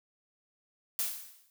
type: noise with exponential decay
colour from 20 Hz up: blue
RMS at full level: -29 dBFS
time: 0.99-1.5 s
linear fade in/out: 0 ms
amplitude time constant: 110 ms
effects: none